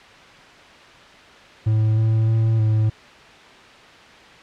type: tone with pitch steps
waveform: triangle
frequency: 109.2 / 110.9 / 111.9 / 108.9 Hz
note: A2 / A2 / A2 / A2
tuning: -13 / +14 / +30 / -17 cents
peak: -13 dBFS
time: 1.66-2.9 s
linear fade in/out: 10 ms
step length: 310 ms
effects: white hiss -44 dBFS RMS until 4.42 s + low-pass 3000 Hz 12 dB/octave